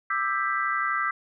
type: chord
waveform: sine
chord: E minor seventh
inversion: third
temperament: just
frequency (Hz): 1186.7 / 1318.5 / 1582.2 / 1977.8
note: D6 / E6 / G6 / B6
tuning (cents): +18 / 0 / +16 / +2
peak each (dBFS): -29 / -28 / -30 / -30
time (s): 0.1-1.11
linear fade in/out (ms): 5
effects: none